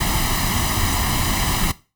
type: noise with comb filter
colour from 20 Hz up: pink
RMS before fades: -20 dBFS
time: 0-1.72 s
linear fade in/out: 10 ms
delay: 1 ms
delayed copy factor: +0.7
effects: noise-tail reverb RT60 0.3 s tail -17 dB re dry